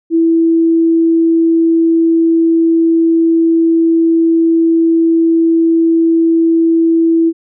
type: tone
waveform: sine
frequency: 329.6 Hz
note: E4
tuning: in tune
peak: -7 dBFS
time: 0.1-7.33 s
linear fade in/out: 50 ms
effects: none